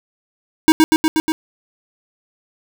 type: tone with echo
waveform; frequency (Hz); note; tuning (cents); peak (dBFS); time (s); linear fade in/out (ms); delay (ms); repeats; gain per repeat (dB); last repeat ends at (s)
square; 316.8; D#4; +31; -6; 0.68-0.72; 0; 120; 5; -2; 1.32
effects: none